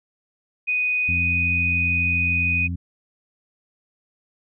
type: tone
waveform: sine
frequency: 2489 Hz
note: D#7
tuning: in tune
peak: -19 dBFS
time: 0.67-2.68 s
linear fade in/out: 20 ms
type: harmonic tone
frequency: 87.31 Hz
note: F2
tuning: in tune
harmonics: 1 / 2 / 3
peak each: -25 / -31 / -35 dBFS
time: 1.08-2.76 s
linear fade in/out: 10 ms
effects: none